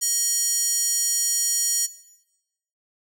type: tone with high-pass filter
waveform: square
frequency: 630 Hz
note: D#5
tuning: 21 cents sharp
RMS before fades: -23 dBFS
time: 0.01-1.87 s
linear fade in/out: 20 ms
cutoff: 6700 Hz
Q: 3.8
effects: noise-tail reverb RT60 0.9 s tail -17 dB re dry